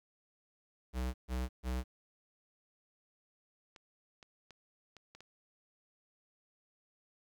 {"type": "tone bursts", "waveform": "square", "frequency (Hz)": 63, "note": "B1", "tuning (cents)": 35, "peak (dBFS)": -34, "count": 3, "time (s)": [0.93, 1.84], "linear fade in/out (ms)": 50, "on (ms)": 210, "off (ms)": 140}
{"type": "clicks", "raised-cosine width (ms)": 0.2, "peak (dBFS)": -36, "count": 6, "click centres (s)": [3.762, 4.228, 4.507, 4.967, 5.15, 5.206]}
{"effects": ["11-bit"]}